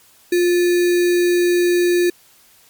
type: tone with sample-and-hold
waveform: sine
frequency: 352.1 Hz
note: F4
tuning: 14 cents sharp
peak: -12 dBFS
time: 0.32-2.1 s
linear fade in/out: 5 ms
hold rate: 2100 Hz
effects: white hiss -51 dBFS RMS until 2.69 s + MP3 96 kbps